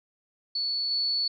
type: tone with level steps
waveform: sine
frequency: 4435 Hz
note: C#8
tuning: in tune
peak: -26 / -24 dBFS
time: 0.55-1.28 s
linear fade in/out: 5 ms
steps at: 0.91 s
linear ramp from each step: 2 ms
effects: none